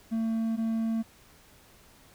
triangle tone pair in turn, 224.8 / 224.8 Hz, A3 / A3, +37 / +37 cents, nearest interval unison, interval 0 cents, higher neither, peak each -24 dBFS, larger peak neither, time 0.11-0.57 / 0.57-1.03 s, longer neither, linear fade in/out 20 ms, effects pink hiss -57 dBFS RMS until 2.14 s

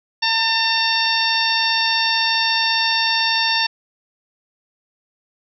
harmonic tone with a mistuned harmonic, 907 Hz, A#5, 48 cents flat, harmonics 1 / 2 / 3 / 4 / 5 / 6, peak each -23 / -23 / -23 / -23 / -23 / -23 dBFS, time 0.22-3.67 s, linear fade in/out 10 ms, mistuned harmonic 2, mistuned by -17 cents, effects none

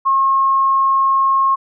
sine tone, 1080 Hz, C#6, 45 cents flat, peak -11 dBFS, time 0.05-1.56 s, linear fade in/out 20 ms, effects none

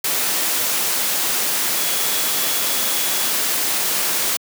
sine tone in noise, 3372 Hz, G#7, 26 cents sharp, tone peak -31 dBFS, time 1.76-3.31 s, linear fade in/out 5 ms, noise white, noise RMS -20 dBFS, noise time 0.04-4.37 s, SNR -14 dB, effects high-pass 200 Hz 12 dB/octave

